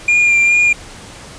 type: tone with vibrato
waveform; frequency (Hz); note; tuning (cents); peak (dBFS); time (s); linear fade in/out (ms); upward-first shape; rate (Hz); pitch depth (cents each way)
triangle; 2402; D7; +38; -7; 0.08-0.73; 5; sine; 2.4; 20
effects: pink hiss -35 dBFS RMS until 1.38 s + resampled to 22050 Hz